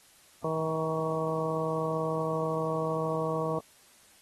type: harmonic tone with a mistuned harmonic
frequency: 159.6 Hz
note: D#3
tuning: 44 cents sharp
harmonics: 1 / 2 / 3 / 4 / 5 / 6 / 7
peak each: -34 / -38 / -32 / -34 / -44 / -39 / -36 dBFS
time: 0.44-3.59 s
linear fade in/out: 5 ms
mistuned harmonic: 6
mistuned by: -24 cents
effects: white hiss -59 dBFS RMS until 4.21 s + AAC 32 kbps